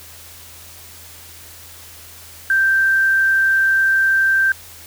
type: tone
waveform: sine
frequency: 1568 Hz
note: G6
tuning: in tune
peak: -12 dBFS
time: 2.5-4.52 s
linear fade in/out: 2 ms
effects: added 84 Hz sine -46 dBFS peak until 4.86 s + white hiss -40 dBFS RMS until 4.86 s